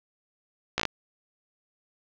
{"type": "slowing click train", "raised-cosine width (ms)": 0.2, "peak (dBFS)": -7, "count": 5, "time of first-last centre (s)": [0.78, 0.853], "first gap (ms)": 16, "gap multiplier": 1.09, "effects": ["low-pass 5000 Hz 12 dB/octave", "8-bit"]}